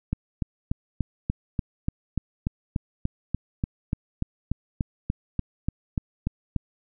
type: click train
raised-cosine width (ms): 5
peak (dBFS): -12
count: 23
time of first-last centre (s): 0.13-6.563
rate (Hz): 3.42
effects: none